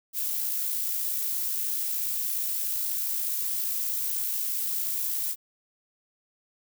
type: noise with amplitude modulation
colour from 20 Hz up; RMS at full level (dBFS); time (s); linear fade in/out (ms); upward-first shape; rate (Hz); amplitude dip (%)
violet; -28; 0.13-5.36; 50; sine; 56.8; 25
effects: none